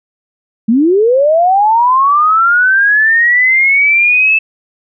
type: linear sweep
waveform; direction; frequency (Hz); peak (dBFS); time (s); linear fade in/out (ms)
sine; up; 210 to 2637; -6; 0.68-4.39; 10
effects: none